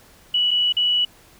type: tone with dropouts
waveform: sine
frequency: 2944 Hz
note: F#7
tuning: 9 cents flat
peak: -16 dBFS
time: 0.34-1.05 s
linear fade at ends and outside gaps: 5 ms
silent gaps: 0.509-0.512 / 0.725-0.767 s
effects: pink hiss -51 dBFS RMS until 1.39 s